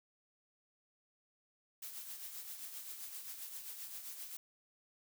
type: noise with tremolo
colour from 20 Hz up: blue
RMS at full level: -45 dBFS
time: 1.82-4.37 s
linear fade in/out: 5 ms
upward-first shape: triangle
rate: 7.6 Hz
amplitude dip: 55%
effects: none